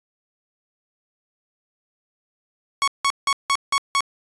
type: tone bursts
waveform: sawtooth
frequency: 1108.7 Hz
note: C#6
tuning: in tune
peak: -13 dBFS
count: 6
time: 2.82-4.006 s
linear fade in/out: 0 ms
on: 56 ms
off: 170 ms
effects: resampled to 22050 Hz